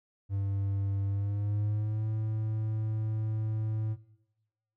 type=tone with pitch glide; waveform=triangle; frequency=98.9 to 109.1 Hz; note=G2 to A2; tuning=+16 to -14 cents; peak=-26 dBFS; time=0.29-3.97 s; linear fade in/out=50 ms; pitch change=+170 cents; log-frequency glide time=1.06-2.07 s; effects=noise-tail reverb RT60 1.0 s tail -19 dB re dry